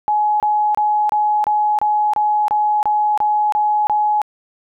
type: tone bursts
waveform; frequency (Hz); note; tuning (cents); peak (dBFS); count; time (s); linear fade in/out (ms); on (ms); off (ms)
sine; 843; G#5; +26; -13; 12; 0.08-4.217; 0; 320; 27
effects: none